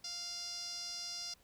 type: tone with band-pass filter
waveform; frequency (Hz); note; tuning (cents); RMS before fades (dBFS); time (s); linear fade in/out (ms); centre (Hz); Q
sawtooth; 698.5; F5; 0; -43; 0.04-1.34; 5; 5200; 8.6
effects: pink hiss -68 dBFS RMS until 1.43 s